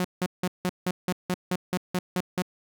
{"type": "tone bursts", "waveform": "sawtooth", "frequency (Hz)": 181.3, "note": "F#3", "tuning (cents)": -35, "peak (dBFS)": -20, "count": 12, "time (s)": [0, 2.422], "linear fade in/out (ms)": 2, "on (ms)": 46, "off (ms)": 170, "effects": []}